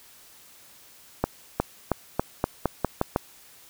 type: accelerating click train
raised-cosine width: 1 ms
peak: -7 dBFS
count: 9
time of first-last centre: 1.24-3.161 s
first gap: 360 ms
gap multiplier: 0.88
effects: white hiss -52 dBFS RMS until 3.69 s